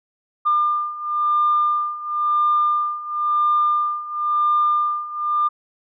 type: beating tone pair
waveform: sine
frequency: 1200 / 1200.97 Hz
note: D6 / D6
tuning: +37 / +38 cents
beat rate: 0.97 Hz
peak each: -21 / -18 dBFS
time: 0.45-5.49 s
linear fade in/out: 20 ms
effects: tanh soft clip ceiling -9 dBFS